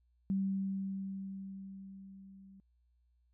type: tone with level ramp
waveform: sine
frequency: 193.7 Hz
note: G3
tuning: 20 cents flat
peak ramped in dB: -29 to -54 dBFS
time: 0.3-2.6 s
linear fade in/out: 0 ms
effects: added 60 Hz sine -69 dBFS peak until 3.33 s